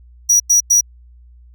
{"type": "tone bursts", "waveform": "square", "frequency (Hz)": 5800, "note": "F#8", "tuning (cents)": -35, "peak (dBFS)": -9, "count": 3, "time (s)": [0.29, 0.81], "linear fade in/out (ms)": 10, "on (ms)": 110, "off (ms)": 95, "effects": ["added 60 Hz sine -41 dBFS peak until 1.54 s"]}